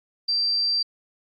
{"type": "tone", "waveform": "sine", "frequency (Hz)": 4699, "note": "D8", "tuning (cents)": 0, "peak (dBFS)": -20, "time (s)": [0.28, 0.83], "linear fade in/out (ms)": 10, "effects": ["AAC 64 kbps"]}